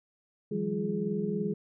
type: tone cluster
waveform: sine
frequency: 161.2 / 179 / 202.2 / 345.6 / 418.5 Hz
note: E3 / F3 / G#3 / F4 / G#4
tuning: -38 / +43 / -46 / -18 / +13 cents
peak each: -37 / -36 / -32 / -40 / -33 dBFS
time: 0.51-1.54 s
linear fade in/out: 10 ms
effects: none